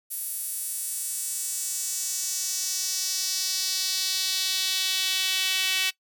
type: tone with high-pass filter sweep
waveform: sawtooth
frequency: 377.1 Hz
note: F#4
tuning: 33 cents sharp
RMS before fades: -28 dBFS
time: 0.1-5.91 s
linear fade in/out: 20 ms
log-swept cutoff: 11000 to 2800 Hz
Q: 2.3
effects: noise-tail reverb RT60 0.1 s tail -20 dB re dry